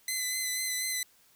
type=tone with vibrato; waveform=10% pulse; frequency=2027 Hz; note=B6; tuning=45 cents sharp; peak=-21 dBFS; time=0.08-1.03 s; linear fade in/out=2 ms; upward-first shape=sine; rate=4.1 Hz; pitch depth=23 cents each way; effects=white hiss -63 dBFS RMS until 1.35 s